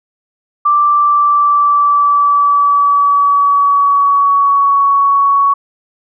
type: tone with pitch glide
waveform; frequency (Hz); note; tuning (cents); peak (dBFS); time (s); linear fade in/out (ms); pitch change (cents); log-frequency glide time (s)
sine; 1174.7 to 1117.8; D6 to C#6; 0 to +14; -7; 0.65-5.54; 10; -86; 0.85-4.84
effects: none